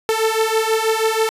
sawtooth beating tone pair, 440 / 446.2 Hz, A4 / A4, 0 / +24 cents, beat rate 6.2 Hz, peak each -15 dBFS, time 0.09-1.29 s, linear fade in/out 0 ms, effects resampled to 32000 Hz

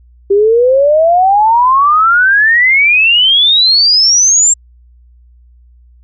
sine exponential sweep, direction up, 389.9 to 7530 Hz, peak -5 dBFS, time 0.3-4.54 s, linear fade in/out 10 ms, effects added 60 Hz sine -40 dBFS peak until 6.03 s

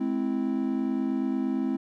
triangle chord, Ab augmented, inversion none, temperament equal with one note detuned, 212.5 / 261.6 / 329.6 Hz, Ab3 / C4 / E4, +40 / 0 / 0 cents, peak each -29 / -25 / -30 dBFS, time 0-1.77 s, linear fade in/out 10 ms, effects none

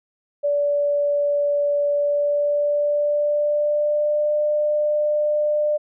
sine tone with pitch glide, 578 to 598.4 Hz, D5 to D5, -28 to +32 cents, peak -17 dBFS, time 0.43-5.78 s, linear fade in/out 20 ms, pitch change +60 cents, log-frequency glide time 1.9-4.37 s, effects none

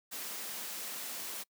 white high-pass noise, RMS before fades -41 dBFS, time 0.11-1.44 s, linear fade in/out 20 ms, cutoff 160 Hz, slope 96 dB/octave, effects noise-tail reverb RT60 0.1 s tail -25 dB re dry

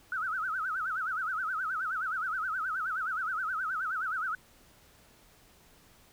sine tone with vibrato, 1395 Hz, F6, 2 cents flat, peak -30 dBFS, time 0.12-4.35 s, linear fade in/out 2 ms, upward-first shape sine, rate 9.5 Hz, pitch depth 190 cents each way, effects pink hiss -60 dBFS RMS until 6.12 s

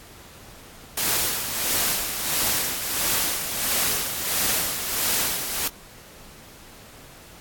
white noise with tremolo, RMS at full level -22 dBFS, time 0.97-5.68 s, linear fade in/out 5 ms, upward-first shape sine, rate 1.5 Hz, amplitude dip 55%, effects pink hiss -46 dBFS RMS until 7.4 s + AAC 64 kbps

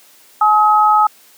sine tone pair together, 848.9 / 1273 Hz, G#5 / D#6, +38 / +39 cents, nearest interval perfect fifth, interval 701 cents, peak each -11 dBFS, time 0.41-1.07 s, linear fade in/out 5 ms, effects white hiss -47 dBFS RMS until 1.37 s + high-pass 200 Hz 12 dB/octave

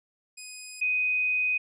5% pulse / sine tone pair in turn, 2500 / 2500 Hz, D#7 / D#7, +8 / +8 cents, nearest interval unison, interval 0 cents, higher neither, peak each -28 / -23 dBFS, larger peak second, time 0.37-0.81 / 0.81-1.58 s, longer second, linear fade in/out 10 ms, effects resampled to 22050 Hz

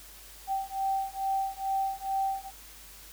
sine beating tone pair, 776 / 778.3 Hz, G5 / G5, -18 / -13 cents, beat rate 2.3 Hz, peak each -31 dBFS, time 0.47-2.51 s, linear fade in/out 50 ms, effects added 50 Hz sine -54 dBFS peak until 3.12 s + white hiss -50 dBFS RMS until 3.12 s

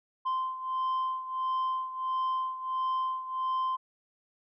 sine beating tone pair, 1039 / 1040.5 Hz, C6 / C6, -12 / -10 cents, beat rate 1.5 Hz, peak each -28 / -32 dBFS, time 0.25-3.77 s, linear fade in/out 20 ms, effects tanh soft clip ceiling -26 dBFS

